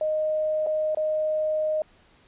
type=tone with dropouts; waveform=sine; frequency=619 Hz; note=D#5; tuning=9 cents flat; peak=-22 dBFS; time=0.01-1.82 s; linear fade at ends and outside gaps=2 ms; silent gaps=0.664-0.669 / 0.948-0.971 s; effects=pink hiss -58 dBFS RMS until 2.27 s + resampled to 8000 Hz